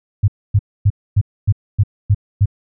sine tone bursts, 101.7 Hz, G#2, 36 cents flat, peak -8 dBFS, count 8, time 0.23-2.458 s, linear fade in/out 10 ms, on 51 ms, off 260 ms, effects none

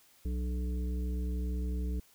harmonic tone with a mistuned harmonic, 62.1 Hz, B1, 10 cents sharp, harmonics 1 / 3 / 5 / 7, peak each -31 / -41 / -45 / -48 dBFS, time 0.25-2 s, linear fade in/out 5 ms, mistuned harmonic 5, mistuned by -77 cents, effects white hiss -63 dBFS RMS until 2.14 s

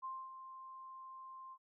sine tone with ADSR envelope, 1051 Hz, C6, 7 cents sharp, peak -40 dBFS, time 0.02-1.58 s, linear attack 27 ms, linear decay 250 ms, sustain -9 dB, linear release 56 ms, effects none

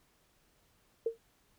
sine tone with exponential decay, 456.7 Hz, A#4, 36 cents flat, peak -25 dBFS, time 1.06-1.18 s, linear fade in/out 5 ms, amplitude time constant 24 ms, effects pink hiss -70 dBFS RMS until 1.58 s

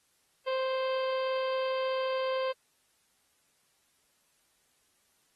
harmonic tone, 523.3 Hz, C5, in tune, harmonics 1 / 2 / 3 / 4 / 5 / 6 / 7 / 8 / 9, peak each -29 / -36 / -45 / -48 / -46 / -45 / -56 / -56 / -53 dBFS, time 0.46-2.53 s, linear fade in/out 20 ms, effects white hiss -71 dBFS RMS until 5.35 s + AAC 32 kbps

